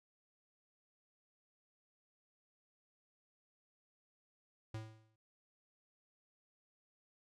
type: tone with exponential decay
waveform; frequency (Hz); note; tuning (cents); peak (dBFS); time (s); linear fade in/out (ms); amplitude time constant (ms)
square; 110; A2; 0; -40; 4.74-5.16; 5; 90
effects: low-pass 7000 Hz 12 dB/octave + AAC 64 kbps